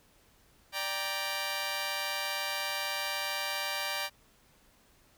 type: chord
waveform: 10% pulse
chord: G minor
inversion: second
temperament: just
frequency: 588 / 784 / 940.8 Hz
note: D5 / G5 / Bb5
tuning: +2 / 0 / +16 cents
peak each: -29 dBFS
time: 0.72-4.1 s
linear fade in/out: 50 ms
effects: pink hiss -64 dBFS RMS until 5.17 s